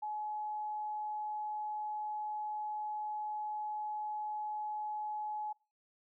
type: tone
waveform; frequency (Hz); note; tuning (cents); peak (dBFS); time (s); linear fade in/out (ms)
sine; 848; G#5; +36; -36; 0.02-5.53; 10
effects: noise-tail reverb RT60 0.4 s tail -26 dB re dry